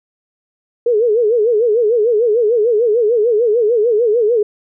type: tone with vibrato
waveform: sine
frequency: 450.6 Hz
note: A4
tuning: 41 cents sharp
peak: -10 dBFS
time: 0.86-4.43 s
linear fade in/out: 5 ms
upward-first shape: sine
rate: 6.7 Hz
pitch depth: 150 cents each way
effects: none